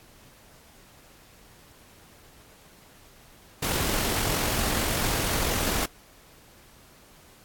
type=noise with amplitude modulation; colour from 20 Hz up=pink; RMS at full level=-25 dBFS; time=3.62-5.86 s; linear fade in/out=10 ms; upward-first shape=sine; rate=44.4 Hz; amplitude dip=30%; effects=pink hiss -54 dBFS RMS until 7.44 s + AAC 64 kbps